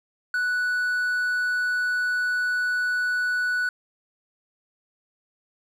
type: tone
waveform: triangle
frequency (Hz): 1480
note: F#6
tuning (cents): 0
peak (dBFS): -20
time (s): 0.34-3.69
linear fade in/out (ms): 2
effects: none